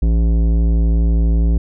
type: tone with tanh clipping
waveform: sine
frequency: 56.1 Hz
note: A1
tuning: 34 cents sharp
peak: -13 dBFS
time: 0.02-1.58 s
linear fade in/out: 5 ms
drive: 14 dB
effects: none